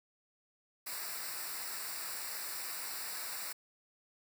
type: noise with comb filter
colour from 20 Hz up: white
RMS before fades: -41 dBFS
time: 0.86-3.53 s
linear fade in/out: 10 ms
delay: 0.31 ms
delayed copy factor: -0.8
effects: none